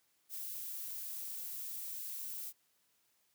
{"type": "noise with high-pass filter sweep", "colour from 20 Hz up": "violet", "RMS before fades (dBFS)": -43, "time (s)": [0.29, 2.53], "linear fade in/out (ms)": 50, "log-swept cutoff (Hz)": [480, 260], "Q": 0.84, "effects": ["white hiss -75 dBFS RMS until 3.34 s", "high-pass 80 Hz 12 dB/octave"]}